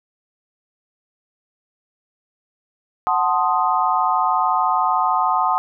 sine chord, F# diminished seventh, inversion none, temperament equal, 740 / 880 / 1046.5 / 1244.5 Hz, F#5 / A5 / C6 / Eb6, 0 / 0 / 0 / 0 cents, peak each -21 dBFS, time 3.07-5.58 s, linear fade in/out 0 ms, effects none

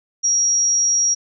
sine tone, 5670 Hz, F8, 25 cents sharp, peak -14 dBFS, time 0.23-1.15 s, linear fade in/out 20 ms, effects none

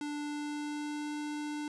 square tone with pitch glide, 294.1 to 297.5 Hz, D4 to D4, +3 to +22 cents, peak -36 dBFS, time 0.01-1.68 s, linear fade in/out 2 ms, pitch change +19 cents, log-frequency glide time 0.16-1.14 s, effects resampled to 22050 Hz

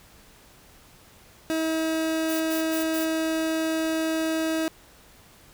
30% pulse tone, 320.5 Hz, E4, 49 cents flat, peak -21 dBFS, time 1.5-4.68 s, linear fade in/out 0 ms
blue noise bursts, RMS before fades -35 dBFS, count 4, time 2.28-3.058 s, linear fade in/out 20 ms, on 130 ms, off 86 ms
effects pink hiss -53 dBFS RMS until 5.53 s

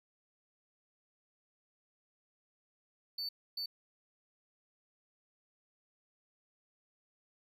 triangle tone bursts at uneven times, 4500 Hz, C#8, 25 cents sharp, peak -35 dBFS, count 2, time 3.18-3.29 / 3.57-3.66 s, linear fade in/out 5 ms, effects none

